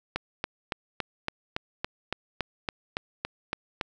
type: click train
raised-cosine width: 0.3 ms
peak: -12 dBFS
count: 14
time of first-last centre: 0.16-3.812 s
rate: 3.56 Hz
effects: none